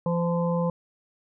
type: harmonic tone with a mistuned harmonic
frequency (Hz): 171.3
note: F3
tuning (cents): -33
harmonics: 1 / 3 / 5 / 6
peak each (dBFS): -24 / -27 / -36 / -34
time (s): 0.06-0.7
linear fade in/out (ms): 2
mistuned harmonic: 5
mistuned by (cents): +25
effects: none